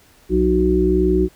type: harmonic tone with a mistuned harmonic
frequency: 61.74 Hz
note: B1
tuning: in tune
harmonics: 1 / 3 / 5 / 6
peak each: -20 / -21 / -20 / -16 dBFS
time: 0.29-1.29 s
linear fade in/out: 50 ms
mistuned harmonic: 3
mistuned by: -34 cents
effects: pink hiss -52 dBFS RMS until 1.35 s